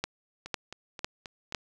two click trains, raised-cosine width 0.2 ms, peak -23 / -12 dBFS, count 5 / 4, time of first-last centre 0.46-1.524 / 0.04-1.548 s, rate 3.76 / 1.99 Hz, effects none

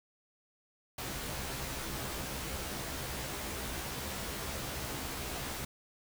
pink noise with comb filter, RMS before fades -39 dBFS, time 0.98-5.65 s, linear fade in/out 5 ms, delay 15 ms, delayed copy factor +0.8, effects none

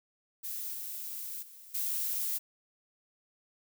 violet noise with level steps, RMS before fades -38 / -40 / -52 / -33 dBFS, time 0.43-2.39 s, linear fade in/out 20 ms, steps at 0.73 / 1.42 / 1.74 s, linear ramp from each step 10 ms, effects none

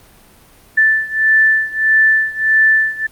sine beating tone pair, 1760 / 1761.6 Hz, A6 / A6, 0 / +2 cents, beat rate 1.6 Hz, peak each -12 / -14 dBFS, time 0.77-3.07 s, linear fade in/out 10 ms, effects pink hiss -46 dBFS RMS until 3.11 s + Opus 32 kbps

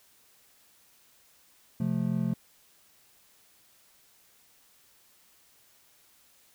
triangle chord, F major, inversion second, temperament just, 130.96 / 174.61 / 218.3 Hz, C3 / F3 / A3, +2 / 0 / -13 cents, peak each -30 / -28 / -28 dBFS, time 1.8-2.34 s, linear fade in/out 5 ms, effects white hiss -62 dBFS RMS until 6.54 s

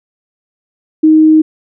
sine tone, 312.9 Hz, D#4, 10 cents sharp, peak -3 dBFS, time 1.03-1.42 s, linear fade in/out 10 ms, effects none

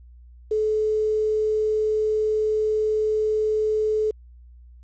sine tone with quantisation, 430.9 Hz, A4, 36 cents flat, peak -19 dBFS, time 0.51-4.11 s, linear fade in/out 5 ms, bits 8, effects added 60 Hz sine -44 dBFS peak until 4.83 s + resampled to 16000 Hz

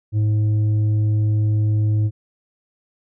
sine tone with tanh clipping, 106.5 Hz, G#2, 44 cents sharp, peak -16 dBFS, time 0.12-2.11 s, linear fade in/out 50 ms, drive 5 dB, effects none

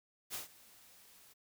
white noise with ADSR envelope, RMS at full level -40 dBFS, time 0.3-1.34 s, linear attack 44 ms, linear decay 130 ms, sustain -21 dB, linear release 19 ms, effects none

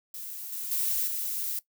violet noise with level steps, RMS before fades -39 / -35 / -28 / -32 dBFS, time 0.14-1.59 s, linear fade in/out 2 ms, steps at 0.52 / 0.71 / 1.07 s, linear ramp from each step 5 ms, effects noise-tail reverb RT60 0.1 s tail -18 dB re dry

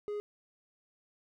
triangle tone, 415.3 Hz, G#4, in tune, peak -32 dBFS, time 0.08-0.2 s, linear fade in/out 0 ms, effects none

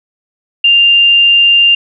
sine tone, 2794 Hz, F7, in tune, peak -4 dBFS, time 0.64-1.75 s, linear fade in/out 5 ms, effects none

